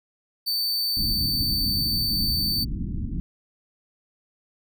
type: tone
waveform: 45% pulse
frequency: 4555 Hz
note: C#8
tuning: 46 cents sharp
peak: -22 dBFS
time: 0.46-2.65 s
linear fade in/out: 20 ms
type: low-pass noise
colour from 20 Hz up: pink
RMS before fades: -29 dBFS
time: 0.97-3.2 s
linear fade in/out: 0 ms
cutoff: 290 Hz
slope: 48 dB/octave
effects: none